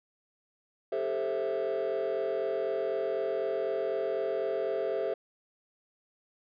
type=chord; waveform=triangle; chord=A minor seventh; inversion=third; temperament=just; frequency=396 / 440 / 528 / 660 Hz; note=G4 / A4 / C5 / E5; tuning=+18 / 0 / +16 / +2 cents; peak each=-31 dBFS; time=0.92-5.14 s; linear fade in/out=5 ms; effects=tanh soft clip ceiling -22 dBFS + resampled to 11025 Hz